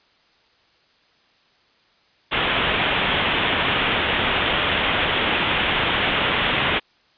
white low-pass noise, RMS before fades -21 dBFS, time 2.31-6.8 s, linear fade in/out 20 ms, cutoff 3500 Hz, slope 96 dB/octave, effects white hiss -59 dBFS RMS until 7.17 s + resampled to 11025 Hz

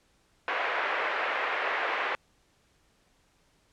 white band-pass noise, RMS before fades -30 dBFS, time 0.48-2.15 s, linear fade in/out 0 ms, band 440 to 2200 Hz, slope 24 dB/octave, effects pink hiss -67 dBFS RMS until 3.72 s + low-pass 9000 Hz 12 dB/octave

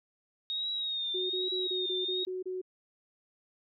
sine tone with vibrato, 3729 Hz, A#7, in tune, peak -31 dBFS, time 0.5-2.25 s, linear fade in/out 0 ms, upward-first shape triangle, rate 1.2 Hz, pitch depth 75 cents each way
sine tone bursts, 370 Hz, F#4, in tune, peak -33 dBFS, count 8, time 1.14-2.616 s, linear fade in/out 10 ms, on 160 ms, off 28 ms
effects none

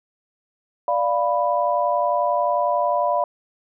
sine chord, B diminished, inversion first, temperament equal, 587.3 / 698.5 / 987.8 Hz, D5 / F5 / B5, 0 / 0 / 0 cents, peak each -22 dBFS, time 0.88-3.24 s, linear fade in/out 2 ms, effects none

